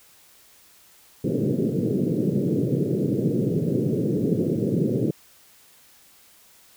pink band-pass noise, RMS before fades -23 dBFS, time 1.24-5.11 s, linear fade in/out 5 ms, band 120 to 480 Hz, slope 48 dB/octave, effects white hiss -54 dBFS RMS until 6.76 s

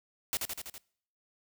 white noise with echo, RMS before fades -31 dBFS, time 0.33-0.37 s, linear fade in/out 0 ms, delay 82 ms, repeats 5, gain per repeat -3 dB, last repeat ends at 0.78 s, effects noise-tail reverb RT60 0.6 s tail -24 dB re dry

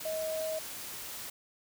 sine tone in noise, 633 Hz, D#5, 30 cents sharp, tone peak -32 dBFS, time 0.05-0.59 s, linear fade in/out 5 ms, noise white, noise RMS -42 dBFS, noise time 0-1.3 s, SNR +7 dB, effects none

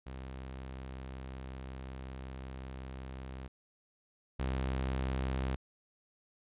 sawtooth tone pair in turn, 65.41 / 65.41 Hz, C2 / C2, 0 / 0 cents, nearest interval unison, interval 0 cents, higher neither, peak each -38 / -28 dBFS, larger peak second, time 0.06-3.48 / 4.39-5.56 s, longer first, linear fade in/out 10 ms, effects resampled to 8000 Hz

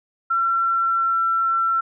sine tone with pitch glide, 1356 to 1348.2 Hz, E6 to E6, +49 to +39 cents, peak -17 dBFS, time 0.3-1.81 s, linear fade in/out 10 ms, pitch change -10 cents, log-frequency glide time 0.61-1.46 s, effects none

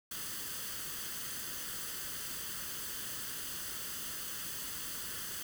white noise with comb filter, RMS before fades -41 dBFS, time 0.11-5.43 s, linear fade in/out 5 ms, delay 0.64 ms, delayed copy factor +0.6, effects none

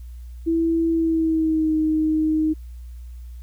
sine tone with pitch glide, 329.6 to 311.8 Hz, E4 to D#4, 0 to +4 cents, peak -17 dBFS, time 0.46-2.54 s, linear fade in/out 20 ms, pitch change -96 cents, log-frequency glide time 0.9-1.75 s, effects added 60 Hz sine -34 dBFS peak until 3.42 s + white hiss -61 dBFS RMS until 3.42 s

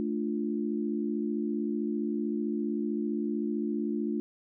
sine chord, D minor, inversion second, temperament equal, 220 / 293.7 / 349.2 Hz, A3 / D4 / F4, 0 / 0 / 0 cents, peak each -31 / -33 / -34 dBFS, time 0-4.2 s, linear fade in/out 0 ms, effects none

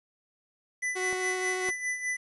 square tone with tremolo, 1996 Hz, B6, 18 cents sharp, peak -28 dBFS, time 0.82-2.17 s, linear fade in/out 10 ms, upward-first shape sine, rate 4.9 Hz, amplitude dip 65%
sawtooth tone with vibrato, 370 Hz, F#4, in tune, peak -27 dBFS, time 0.95-1.71 s, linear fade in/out 20 ms, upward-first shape triangle, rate 13 Hz, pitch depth 10 cents each way
clicks, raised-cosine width 1 ms, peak -27 dBFS, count 2, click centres 1.128 / 1.688 s
effects resampled to 24000 Hz + 10-bit

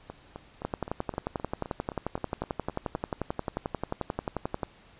two click trains, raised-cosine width 1 ms, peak -15 / -24 dBFS, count 46 / 13, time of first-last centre 0.65-4.632 / 0.1-3.217 s, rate 11.3 / 3.85 Hz, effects pink hiss -56 dBFS RMS until 4.99 s + resampled to 8000 Hz

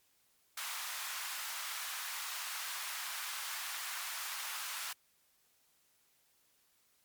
pink high-pass noise, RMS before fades -41 dBFS, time 0.57-4.93 s, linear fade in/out 5 ms, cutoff 1000 Hz, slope 24 dB/octave, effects white hiss -72 dBFS RMS until 7.04 s + MP3 96 kbps

